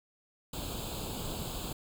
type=noise with comb filter; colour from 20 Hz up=pink; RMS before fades=-38 dBFS; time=0.53-1.73 s; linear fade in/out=5 ms; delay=0.26 ms; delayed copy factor=+0.85; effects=none